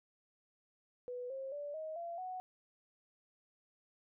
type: tone with pitch steps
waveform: sine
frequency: 493.9 / 535.5 / 580.6 / 629.5 / 682.5 / 740 Hz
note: B4 / C5 / D5 / D#5 / F5 / F#5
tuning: 0 / +40 / -20 / +20 / -40 / 0 cents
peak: -40 dBFS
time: 1.08-2.4 s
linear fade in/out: 0 ms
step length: 220 ms
effects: none